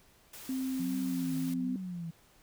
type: noise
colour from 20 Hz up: white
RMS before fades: -48 dBFS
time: 0.33-1.54 s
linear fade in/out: 5 ms
type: tone with pitch glide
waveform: sine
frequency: 261.6 to 253.6 Hz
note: C4 to B3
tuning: 0 to +46 cents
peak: -31 dBFS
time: 0.49-1.76 s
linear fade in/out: 2 ms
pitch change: -54 cents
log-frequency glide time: 1.47-1.64 s
type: tone with vibrato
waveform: sine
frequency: 175.9 Hz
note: F3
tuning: 13 cents sharp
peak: -36 dBFS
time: 0.79-2.11 s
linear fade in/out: 10 ms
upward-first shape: triangle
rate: 1.3 Hz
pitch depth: 160 cents each way
effects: pink hiss -63 dBFS RMS until 2.42 s